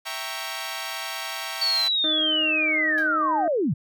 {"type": "chord", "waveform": "10% pulse", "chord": "E diminished seventh", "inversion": "none", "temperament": "equal", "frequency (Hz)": [659.3, 784, 932.3, 1108.7], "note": ["E5", "G5", "Bb5", "Db6"], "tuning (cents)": [0, 0, 0, 0], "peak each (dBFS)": -27, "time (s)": [0.05, 1.89], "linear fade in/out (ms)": 20}
{"type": "linear sweep", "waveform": "sine", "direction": "down", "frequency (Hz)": [4521, 110.5], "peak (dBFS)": -20, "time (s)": [1.61, 3.74], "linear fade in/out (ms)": 10}
{"type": "harmonic tone", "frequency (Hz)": 311.1, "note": "D#4", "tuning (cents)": 0, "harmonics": [1, 2, 4, 5, 6], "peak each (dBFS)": [-29, -32, -40, -39, -46], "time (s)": [2.04, 3.48], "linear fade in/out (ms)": 2}
{"type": "tone with exponential decay", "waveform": "10% pulse", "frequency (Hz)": 777, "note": "G5", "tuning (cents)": -16, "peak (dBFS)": -29, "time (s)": [2.98, 3.14], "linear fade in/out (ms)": 0, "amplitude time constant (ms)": 33}
{"effects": []}